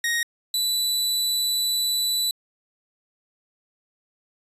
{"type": "tone pair in turn", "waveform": "sawtooth", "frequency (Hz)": [1873, 3969], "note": ["A#6", "B7"], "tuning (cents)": [8, 8], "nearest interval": "octave + minor second", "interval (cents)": 1300, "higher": "second", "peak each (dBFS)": -18, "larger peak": "neither", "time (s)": [[0.04, 0.23], [0.54, 2.31]], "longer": "second", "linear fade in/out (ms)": 2, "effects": ["resampled to 32000 Hz"]}